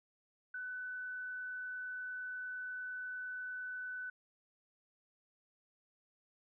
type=tone with frequency modulation; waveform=sine; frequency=1500 Hz; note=F#6; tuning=23 cents sharp; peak=-40 dBFS; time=0.54-4.1 s; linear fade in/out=5 ms; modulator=28.6 Hz; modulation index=0.34; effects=none